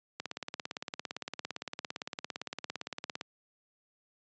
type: click train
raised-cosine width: 0.2 ms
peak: -19 dBFS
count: 54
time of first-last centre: 0.2-3.211 s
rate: 17.6 Hz
effects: high-pass 150 Hz 12 dB/octave + resampled to 16000 Hz